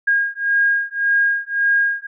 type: beating tone pair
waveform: sine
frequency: 1626 / 1627.8 Hz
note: G#6 / G#6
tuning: -37 / -35 cents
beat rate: 1.8 Hz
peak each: -18 dBFS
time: 0.07-2.07 s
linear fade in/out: 10 ms
effects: none